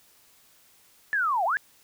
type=linear two-way sweep; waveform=sine; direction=down then up; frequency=1760 to 645 to 1760 Hz; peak=-22 dBFS; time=1.13-1.57 s; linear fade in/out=0 ms; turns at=1.45 s; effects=white hiss -59 dBFS RMS until 1.83 s